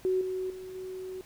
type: tone with level steps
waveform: sine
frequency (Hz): 372.9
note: F#4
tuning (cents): +14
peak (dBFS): -24 / -30 / -39 / -36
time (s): 0.05-1.21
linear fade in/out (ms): 0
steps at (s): 0.21 / 0.5 / 0.75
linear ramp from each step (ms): 2
effects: pink hiss -55 dBFS RMS until 1.25 s